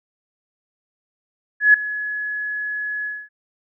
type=tone with ADSR envelope; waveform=sine; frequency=1694 Hz; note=G#6; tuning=34 cents sharp; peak=-6 dBFS; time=1.6-3.29 s; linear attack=140 ms; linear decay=4 ms; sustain=-17 dB; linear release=240 ms; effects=none